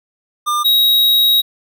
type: tone pair in turn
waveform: square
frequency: 1200 / 3810 Hz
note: D6 / A#7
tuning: +37 / +37 cents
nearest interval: octave + minor sixth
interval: 2000 cents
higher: second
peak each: -15 / -10 dBFS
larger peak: second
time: 0.46-0.64 / 0.64-1.42 s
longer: second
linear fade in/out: 20 ms
effects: none